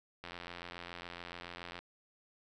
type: click train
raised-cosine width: 0.3 ms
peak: -28 dBFS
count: 136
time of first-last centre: 0.24-1.79 s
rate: 87.1 Hz
effects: none